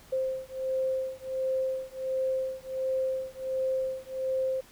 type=beating tone pair; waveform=sine; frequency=523.3 / 524.7 Hz; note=C5 / C5; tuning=0 / +5 cents; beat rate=1.4 Hz; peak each=-31 dBFS; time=0.12-4.61 s; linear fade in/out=10 ms; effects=pink hiss -55 dBFS RMS until 4.71 s